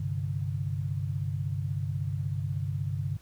sine chord, G suspended fourth, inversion none, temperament just, 98 / 130.67 / 147 Hz, G2 / C3 / D3, 0 / -2 / +2 cents, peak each -32 / -34 / -33 dBFS, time 0-3.17 s, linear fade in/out 5 ms, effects added 60 Hz sine -52 dBFS peak until 3.21 s + pink hiss -61 dBFS RMS until 3.21 s

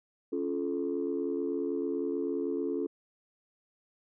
sine chord, Db augmented, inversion none, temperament just, 277.2 / 346.5 / 433.1 Hz, Db4 / F4 / A4, 0 / -14 / -27 cents, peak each -33 dBFS, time 0.32-2.87 s, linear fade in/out 10 ms, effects tanh soft clip ceiling -22 dBFS

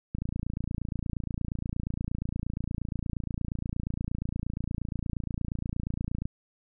click train, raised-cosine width 5 ms, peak -19 dBFS, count 175, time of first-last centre 0.15-6.255 s, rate 28.5 Hz, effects none

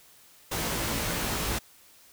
pink noise with comb filter, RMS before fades -30 dBFS, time 0.51-1.59 s, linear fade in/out 10 ms, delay 18 ms, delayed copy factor +0.7, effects white hiss -56 dBFS RMS until 2.12 s

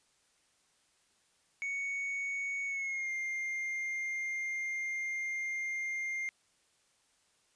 triangle tone with pitch glide, 2226 to 2110 Hz, C#7 to C7, +7 to +14 cents, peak -32 dBFS, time 1.62-6.29 s, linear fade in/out 0 ms, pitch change -93 cents, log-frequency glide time 2.66-3.11 s, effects white hiss -71 dBFS RMS until 7.55 s + resampled to 22050 Hz

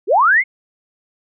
sine linear sweep, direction up, 320 to 2210 Hz, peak -9 dBFS, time 0.07-0.44 s, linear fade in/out 50 ms, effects none

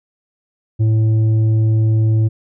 sine tone with tanh clipping, 110 Hz, A2, in tune, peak -12 dBFS, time 0.79-2.29 s, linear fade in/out 20 ms, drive 6 dB, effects none

